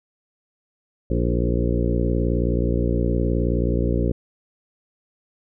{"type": "harmonic tone with a mistuned harmonic", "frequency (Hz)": 59.1, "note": "A#1", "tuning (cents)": 24, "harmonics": [1, 2, 3, 4, 5, 6, 7, 8, 9], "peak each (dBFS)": [-22, -25, -27, -28, -29, -30, -30, -31, -32], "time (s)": [1.1, 4.12], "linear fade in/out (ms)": 5, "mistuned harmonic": 6, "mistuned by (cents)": -33, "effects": []}